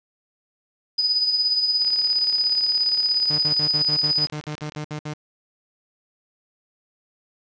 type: tone with tremolo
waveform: sine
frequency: 4978 Hz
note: D#8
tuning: in tune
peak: -16 dBFS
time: 0.98-4.27 s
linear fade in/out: 10 ms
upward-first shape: sine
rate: 17 Hz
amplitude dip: 50%
type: click train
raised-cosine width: 0.2 ms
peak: -23 dBFS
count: 105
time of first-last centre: 1.82-4.75 s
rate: 35.5 Hz
type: tone bursts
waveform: sawtooth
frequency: 151 Hz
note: D3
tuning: 48 cents sharp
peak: -24 dBFS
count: 13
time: 3.3-5.137 s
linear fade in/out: 5 ms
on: 85 ms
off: 61 ms
effects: resampled to 16000 Hz + 8-bit